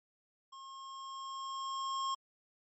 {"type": "tone with level ramp", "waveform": "square", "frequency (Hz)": 1076, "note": "C6", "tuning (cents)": 48, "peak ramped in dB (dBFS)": [-49, -33], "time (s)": [0.52, 2.15], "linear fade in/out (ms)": 10, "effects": ["MP3 32 kbps"]}